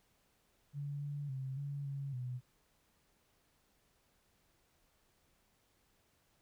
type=tone with pitch steps; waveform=sine; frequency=143.2 / 144.3 / 132.7 / 141.9 / 139 / 125.2 Hz; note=D3 / D3 / C3 / C#3 / C#3 / B2; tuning=-43 / -30 / +25 / +41 / +5 / +24 cents; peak=-38 dBFS; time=0.73-2.41 s; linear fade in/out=50 ms; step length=280 ms; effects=pink hiss -74 dBFS RMS until 6.41 s